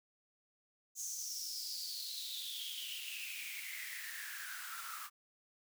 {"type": "noise with high-pass filter sweep", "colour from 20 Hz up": "white", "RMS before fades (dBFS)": -44, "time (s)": [0.95, 5.1], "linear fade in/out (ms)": 50, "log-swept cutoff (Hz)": [6600, 1200], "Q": 8.6, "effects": []}